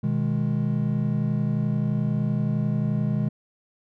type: chord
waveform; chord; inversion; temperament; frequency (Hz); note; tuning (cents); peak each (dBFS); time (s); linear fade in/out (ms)
triangle; G# minor; first; just; 124.59 / 155.74 / 207.7; B2 / D#3 / G#3; +16 / +2 / 0; -24; 0.03-3.29; 10
effects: none